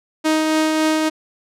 sawtooth tone with tremolo, 313.1 Hz, D#4, 11 cents sharp, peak -10 dBFS, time 0.24-1.1 s, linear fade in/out 20 ms, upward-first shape triangle, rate 3.6 Hz, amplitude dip 30%, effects low-pass 10000 Hz 12 dB/octave

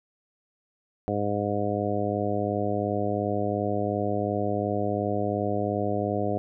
harmonic tone, 102.8 Hz, G#2, 17 cents flat, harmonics 1 / 2 / 3 / 4 / 5 / 6 / 7, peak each -32 / -32 / -32 / -32 / -32 / -32 / -32 dBFS, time 1.08-6.38 s, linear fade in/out 0 ms, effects none

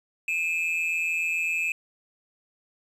triangle tone pair together, 2425 / 2592 Hz, D#7 / E7, -45 / -30 cents, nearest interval minor second, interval 115 cents, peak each -28 / -24 dBFS, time 0.28-1.72 s, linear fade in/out 2 ms, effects resampled to 32000 Hz + 9-bit

